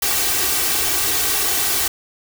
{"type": "noise with comb filter", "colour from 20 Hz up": "white", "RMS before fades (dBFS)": -19, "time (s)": [0.02, 1.88], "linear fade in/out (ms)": 5, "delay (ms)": 2.6, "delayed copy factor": 0.7, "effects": []}